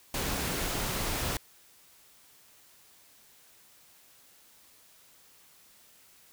pink noise, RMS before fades -32 dBFS, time 0.14-1.37 s, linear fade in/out 2 ms, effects white hiss -59 dBFS RMS until 6.32 s

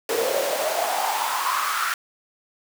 pink noise with high-pass filter sweep, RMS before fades -24 dBFS, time 0.09-1.94 s, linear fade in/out 2 ms, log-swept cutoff 440 to 1400 Hz, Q 6.9, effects none

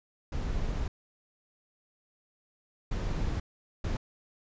brown noise bursts at uneven times, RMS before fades -31 dBFS, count 3, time 0.32-0.88 / 2.91-3.4 / 3.84-3.97 s, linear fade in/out 5 ms, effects resampled to 16000 Hz

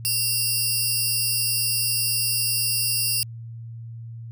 10% pulse tone cluster, 2746 / 4654 / 5030 Hz, F7 / D8 / D#8, -30 / -17 / +18 cents, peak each -19 dBFS, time 0.05-3.23 s, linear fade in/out 0 ms, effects added 115 Hz sine -34 dBFS peak until 4.31 s

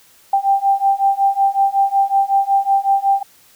sine beating tone pair, 785 / 790.4 Hz, G5 / G5, +2 / +14 cents, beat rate 5.4 Hz, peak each -16 / -15 dBFS, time 0.33-3.23 s, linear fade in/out 5 ms, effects white hiss -50 dBFS RMS until 3.55 s

